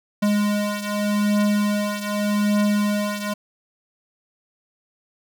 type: beating tone pair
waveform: square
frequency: 206.7 / 207.54 Hz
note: G#3 / G#3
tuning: -8 / -1 cents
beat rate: 0.84 Hz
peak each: -21 / -25 dBFS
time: 0.22-3.34 s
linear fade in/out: 10 ms
effects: none